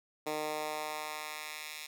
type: tone with high-pass filter sweep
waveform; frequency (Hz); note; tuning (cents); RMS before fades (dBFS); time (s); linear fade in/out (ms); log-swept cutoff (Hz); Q
10% pulse; 152.9; D#3; -30; -39; 0.26-1.87; 10; 370 to 2700; 1
effects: none